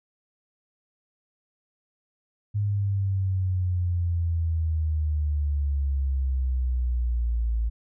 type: exponential sweep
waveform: sine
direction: down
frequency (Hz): 103.83 to 55.5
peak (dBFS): -22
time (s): 2.54-7.7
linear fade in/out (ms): 20
effects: none